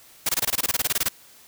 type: noise bursts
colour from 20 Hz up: white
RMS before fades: -22 dBFS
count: 16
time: 0.26-1.086 s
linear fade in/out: 5 ms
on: 31 ms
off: 22 ms
effects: white hiss -51 dBFS RMS until 1.47 s